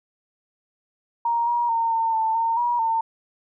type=tone with pitch steps; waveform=sine; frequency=936 / 952 / 916 / 907 / 889 / 913 / 960 / 904 Hz; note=A#5 / A#5 / A#5 / A#5 / A5 / A#5 / B5 / A5; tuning=+7 / +36 / -31 / -48 / +18 / -36 / -49 / +47 cents; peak=-19 dBFS; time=1.25-3.01 s; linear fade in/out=5 ms; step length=220 ms; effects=none